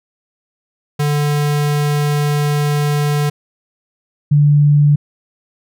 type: tone pair in turn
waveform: square / sine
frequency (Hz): 146.9 / 146.37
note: D3 / D3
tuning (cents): +1 / -5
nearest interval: unison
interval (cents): 6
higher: first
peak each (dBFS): -14 / -7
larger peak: second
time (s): 0.99-3.3 / 4.31-4.96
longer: first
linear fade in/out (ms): 10
effects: none